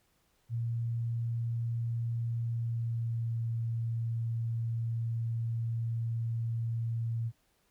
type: tone with pitch glide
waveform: sine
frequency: 116.54 to 115.13 Hz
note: A#2 to A#2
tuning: 0 to -21 cents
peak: -30 dBFS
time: 0.49-7.32 s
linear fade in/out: 50 ms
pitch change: -21 cents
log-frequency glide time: 2.4-3.44 s
effects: pink hiss -72 dBFS RMS until 7.7 s